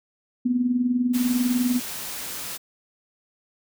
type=tone with tremolo; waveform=sine; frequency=246.9 Hz; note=B3; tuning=in tune; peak=-16 dBFS; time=0.45-1.8 s; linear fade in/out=10 ms; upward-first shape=triangle; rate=20 Hz; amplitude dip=70%
type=noise; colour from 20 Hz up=white; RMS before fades=-33 dBFS; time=1.13-2.58 s; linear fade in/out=20 ms
effects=none